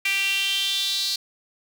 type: tone with high-pass filter sweep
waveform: sawtooth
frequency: 392 Hz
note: G4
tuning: in tune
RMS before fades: -24 dBFS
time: 0.05-1.16 s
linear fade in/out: 5 ms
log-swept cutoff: 2400 to 4300 Hz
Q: 6.2
effects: none